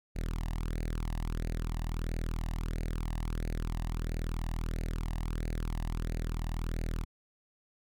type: tone with flanger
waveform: sawtooth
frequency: 40.44 Hz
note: E1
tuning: 32 cents flat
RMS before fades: -34 dBFS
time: 0.15-7.05 s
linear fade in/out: 20 ms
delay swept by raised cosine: 0.45 to 1.08 ms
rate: 1.5 Hz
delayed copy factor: +0.75
effects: none